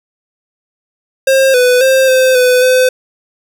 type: tone with pitch steps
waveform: square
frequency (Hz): 534 / 497.4 / 528 / 518 / 501 / 510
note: C5 / B4 / C5 / C5 / B4 / C5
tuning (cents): +35 / +12 / +16 / -17 / +25 / -44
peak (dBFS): -7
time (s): 1.27-2.89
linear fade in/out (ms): 5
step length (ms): 270
effects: none